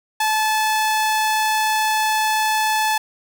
sawtooth tone, 867 Hz, A5, 26 cents flat, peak -13 dBFS, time 0.2-2.98 s, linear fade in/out 5 ms, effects none

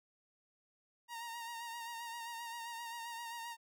sawtooth tone with vibrato, 932.3 Hz, A#5, in tune, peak -39 dBFS, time 1.08-3.57 s, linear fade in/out 50 ms, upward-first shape sine, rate 7.6 Hz, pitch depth 36 cents each way, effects none

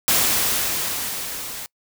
white noise with level ramp, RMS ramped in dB -17 to -33 dBFS, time 0.08-1.66 s, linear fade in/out 0 ms, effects noise-tail reverb RT60 0.1 s tail -26 dB re dry

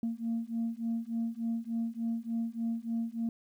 sine beating tone pair, 228 / 231.4 Hz, A#3 / A#3, -38 / -13 cents, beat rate 3.4 Hz, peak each -33 / -33 dBFS, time 0.03-3.29 s, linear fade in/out 2 ms, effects tanh soft clip ceiling -26 dBFS + 11-bit

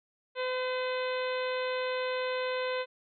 harmonic tone, 509 Hz, C5, 48 cents flat, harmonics 1 / 2 / 3 / 4 / 5 / 6 / 7 / 8, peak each -31 / -38 / -40 / -42 / -42 / -47 / -45 / -47 dBFS, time 0.35-2.86 s, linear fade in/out 50 ms, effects none

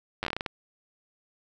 slowing click train, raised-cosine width 0.3 ms, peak -14 dBFS, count 10, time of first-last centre 0.23-0.462 s, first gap 9 ms, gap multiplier 1.25, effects none

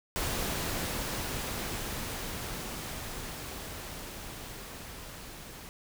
pink noise with level ramp, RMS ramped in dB -32 to -46 dBFS, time 0.16-5.69 s, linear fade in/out 0 ms, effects none

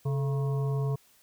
harmonic tone with a mistuned harmonic, 136 Hz, C#3, 33 cents flat, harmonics 1 / 3 / 5 / 7 / 8, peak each -26 / -36 / -44 / -47 / -46 dBFS, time 0.05-0.96 s, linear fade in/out 10 ms, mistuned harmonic 3, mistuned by +98 cents, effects white hiss -62 dBFS RMS until 1.22 s

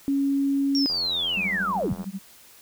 sine tone, 277.2 Hz, C#4, in tune, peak -20 dBFS, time 0.08-0.86 s, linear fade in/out 0 ms
sine linear sweep, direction down, 5588 to 73 Hz, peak -23 dBFS, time 0.75-1.93 s, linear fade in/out 0 ms
click train, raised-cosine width 1 ms, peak -27 dBFS, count 100, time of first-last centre 0.9-2.042 s, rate 86.7 Hz
sine tone with tremolo, 193.3 Hz, G3, 24 cents flat, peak -27 dBFS, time 1.37-2.19 s, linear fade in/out 0 ms, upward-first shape sine, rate 13 Hz, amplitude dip 100%
effects white hiss -51 dBFS RMS until 2.61 s

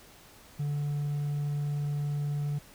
triangle tone with hard clipping, 145.5 Hz, D3, 16 cents flat, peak -29 dBFS, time 0.59-2.59 s, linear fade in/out 10 ms, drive 5 dB, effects pink hiss -54 dBFS RMS until 2.74 s

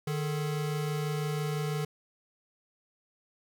square tone pair together, 151.64 / 428.9 Hz, D#3 / A4, -44 / -44 cents, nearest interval octave + tritone, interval 1800 cents, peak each -31 / -38 dBFS, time 0.07-1.85 s, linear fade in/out 5 ms, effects none

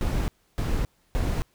brown noise bursts, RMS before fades -25 dBFS, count 3, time 0.01-1.42 s, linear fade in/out 0 ms, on 270 ms, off 300 ms, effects pink hiss -66 dBFS RMS until 1.54 s

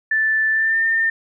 sine tone with pitch glide, 1760 to 1808.4 Hz, A6 to A6, 0 to +47 cents, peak -15 dBFS, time 0.11-1.1 s, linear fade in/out 5 ms, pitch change +47 cents, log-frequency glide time 0.51-0.83 s, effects none

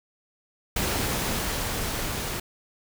pink noise with level ramp, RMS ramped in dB -26 to -31 dBFS, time 0.76-2.4 s, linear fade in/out 5 ms, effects none

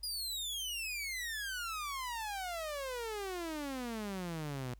sawtooth exponential sweep, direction down, 4978 to 120 Hz, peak -34 dBFS, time 0.03-4.74 s, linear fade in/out 5 ms, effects added 50 Hz sine -54 dBFS peak until 4.79 s + pink hiss -74 dBFS RMS until 4.79 s

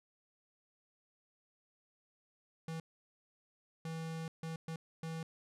square tone bursts at uneven times, 162.4 Hz, E3, 26 cents flat, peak -40 dBFS, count 5, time 2.68-2.8 / 3.85-4.28 / 4.43-4.56 / 4.68-4.76 / 5.03-5.23 s, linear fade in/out 2 ms, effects low-pass 10000 Hz 12 dB/octave

